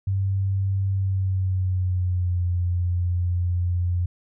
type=tone with pitch glide; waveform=sine; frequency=97 to 88.44 Hz; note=G2 to F2; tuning=-18 to +22 cents; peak=-20 dBFS; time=0.07-4.06 s; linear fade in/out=5 ms; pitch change=-160 cents; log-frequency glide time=0.91-2.44 s; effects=none